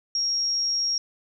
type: tone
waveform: sine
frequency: 5588 Hz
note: F8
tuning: in tune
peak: -22 dBFS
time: 0.15-0.98 s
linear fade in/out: 2 ms
effects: none